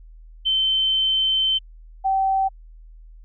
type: tone pair in turn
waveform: sine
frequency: 3087 / 771.8 Hz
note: G7 / G5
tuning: -27 / -27 cents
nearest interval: 2 octaves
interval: 2400 cents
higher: first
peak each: -17 dBFS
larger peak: neither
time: 0.45-1.59 / 2.04-2.49 s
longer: first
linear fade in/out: 20 ms
effects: added 40 Hz sine -41 dBFS peak until 3.24 s